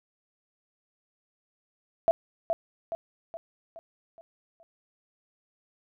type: tone with echo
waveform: sine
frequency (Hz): 665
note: E5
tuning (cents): +15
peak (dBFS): -17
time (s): 2.08-2.11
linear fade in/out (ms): 0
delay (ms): 420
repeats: 6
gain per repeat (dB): -6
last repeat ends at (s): 4.63
effects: none